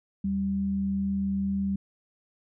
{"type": "tone pair together", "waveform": "sine", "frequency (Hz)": [77.78, 196], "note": ["D#2", "G3"], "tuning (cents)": [0, 0], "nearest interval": "octave + major third", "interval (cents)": 1600, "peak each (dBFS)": [-37, -25], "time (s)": [0.24, 1.76], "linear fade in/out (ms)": 5, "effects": []}